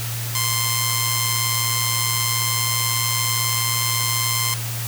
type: tone with amplitude modulation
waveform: 5% pulse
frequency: 1046.5 Hz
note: C6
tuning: in tune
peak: -5 dBFS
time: 0.35-4.54 s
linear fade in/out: 2 ms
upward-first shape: sine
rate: 119 Hz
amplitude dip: 60%
effects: added 116 Hz sine -26 dBFS peak until 4.87 s + white hiss -30 dBFS RMS until 4.87 s